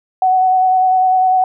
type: tone with vibrato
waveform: sine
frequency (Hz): 746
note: F#5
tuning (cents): +14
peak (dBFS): -9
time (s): 0.22-1.44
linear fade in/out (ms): 2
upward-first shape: sine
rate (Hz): 10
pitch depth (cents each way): 16
effects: none